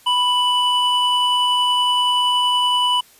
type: tone pair together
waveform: triangle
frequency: 987.8 / 2974 Hz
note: B5 / F#7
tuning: 0 / +8 cents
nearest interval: octave + perfect fifth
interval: 1908 cents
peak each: -16 dBFS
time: 0.06-3.01 s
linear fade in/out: 10 ms
effects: white hiss -50 dBFS RMS until 3.19 s + resampled to 32000 Hz